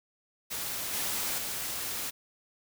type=noise with level steps; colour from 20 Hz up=white; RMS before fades=-35 / -32 / -35 dBFS; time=0.5-2.11 s; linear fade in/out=20 ms; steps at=0.93 / 1.38 s; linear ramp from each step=5 ms; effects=none